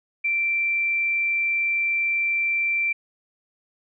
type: tone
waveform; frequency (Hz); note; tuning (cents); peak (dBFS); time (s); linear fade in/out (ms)
sine; 2349; D7; 0; -20; 0.24-2.93; 10
effects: none